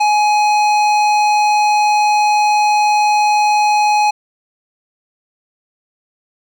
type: tone with hard clipping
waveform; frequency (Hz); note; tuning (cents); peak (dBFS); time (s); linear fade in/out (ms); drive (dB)
triangle; 839; G#5; +17; -12; 0-4.11; 10; 17
effects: none